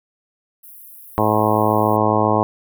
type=high-pass noise; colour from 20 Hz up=pink; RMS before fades=-41 dBFS; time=0.63-1.97 s; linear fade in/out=10 ms; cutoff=11000 Hz; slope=48 dB/octave
type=harmonic tone; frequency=107.4 Hz; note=A2; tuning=41 cents flat; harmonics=1 / 2 / 3 / 4 / 5 / 6 / 7 / 8 / 9 / 10; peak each=-23 / -23 / -23 / -23 / -23 / -23 / -23 / -23 / -23 / -23 dBFS; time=1.18-2.43 s; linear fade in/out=0 ms
effects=none